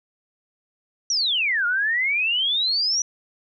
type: exponential two-way sweep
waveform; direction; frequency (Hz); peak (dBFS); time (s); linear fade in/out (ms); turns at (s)
sine; down then up; 5920 to 1396.9 to 5920; -19; 1.1-3.02; 2; 1.66
effects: none